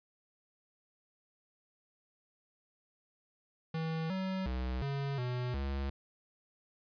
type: tone with pitch steps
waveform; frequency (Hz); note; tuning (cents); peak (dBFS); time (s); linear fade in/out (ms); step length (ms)
square; 161.3 / 189.1 / 63.2 / 139.2 / 124.2 / 68.8; E3 / F#3 / B1 / C#3 / B2 / C#2; -37 / +38 / +41 / +8 / +10 / -12; -34; 3.74-5.9; 5; 360
effects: resampled to 11025 Hz